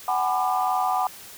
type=chord; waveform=sine; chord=G# half-diminished seventh; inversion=third; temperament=just; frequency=747.5 / 830.6 / 996.7 / 1196.1 Hz; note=F#5 / G#5 / B5 / D6; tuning=+17 / 0 / +16 / +31 cents; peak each=-23 / -28 / -27 / -27 dBFS; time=0.08-1.07 s; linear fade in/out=2 ms; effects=tanh soft clip ceiling -11 dBFS + white hiss -43 dBFS RMS until 1.37 s